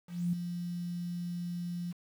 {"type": "tone with ADSR envelope", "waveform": "sine", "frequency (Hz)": 174.61, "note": "F3", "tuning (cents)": 0, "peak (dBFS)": -26, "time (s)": [0.07, 1.93], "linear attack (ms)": 260, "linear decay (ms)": 5, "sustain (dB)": -8, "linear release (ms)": 19, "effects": ["9-bit"]}